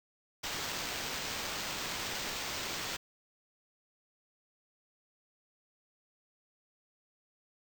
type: noise with sample-and-hold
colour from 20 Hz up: blue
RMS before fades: -38 dBFS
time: 0.43-2.97 s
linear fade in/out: 10 ms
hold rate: 11025 Hz
effects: none